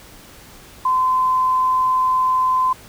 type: tone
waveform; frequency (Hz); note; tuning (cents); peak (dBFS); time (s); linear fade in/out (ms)
sine; 1027; C6; -33; -14; 0.85-2.73; 5
effects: pink hiss -43 dBFS RMS until 2.88 s